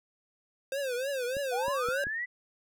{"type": "tone with vibrato", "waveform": "square", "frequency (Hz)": 523.3, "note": "C5", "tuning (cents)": 0, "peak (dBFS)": -31, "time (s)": [0.72, 2.04], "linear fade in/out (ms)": 2, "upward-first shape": "triangle", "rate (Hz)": 3.3, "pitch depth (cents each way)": 170}
{"type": "clicks", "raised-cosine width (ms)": 3, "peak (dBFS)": -30, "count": 4, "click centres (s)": [1.368, 1.682, 1.887, 2.069]}
{"type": "linear sweep", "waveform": "sine", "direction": "up", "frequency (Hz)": [684, 2008], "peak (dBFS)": -31, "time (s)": [1.51, 2.26], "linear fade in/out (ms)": 20}
{"effects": []}